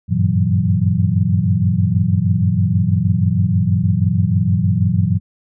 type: tone cluster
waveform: sine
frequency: 94.6 / 100.9 / 118.4 / 161.8 / 184.6 Hz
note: F#2 / G#2 / A#2 / E3 / F#3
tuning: +39 / -49 / +27 / -32 / -4 cents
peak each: -19 dBFS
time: 0.08-5.2 s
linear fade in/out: 50 ms
effects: none